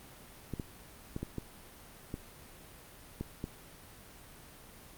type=clicks; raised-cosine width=3 ms; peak=-23 dBFS; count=8; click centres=0.537 / 0.598 / 1.164 / 1.23 / 1.383 / 2.141 / 3.21 / 3.441 s; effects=pink hiss -53 dBFS RMS until 4.97 s + Opus 32 kbps